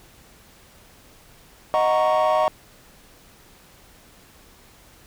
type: chord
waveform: triangle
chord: D# minor seventh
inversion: none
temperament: equal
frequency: 622.3 / 740 / 932.3 / 1108.7 Hz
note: D#5 / F#5 / A#5 / C#6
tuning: 0 / 0 / 0 / 0 cents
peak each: -17 / -20 / -22 / -21 dBFS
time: 1.74-2.48 s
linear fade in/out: 0 ms
effects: tanh soft clip ceiling -10 dBFS + pink hiss -51 dBFS RMS until 5.06 s